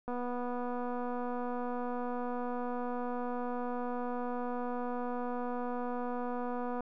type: click train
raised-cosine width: 1 ms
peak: -25 dBFS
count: 1649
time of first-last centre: 0.08-6.807 s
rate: 245 Hz
effects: none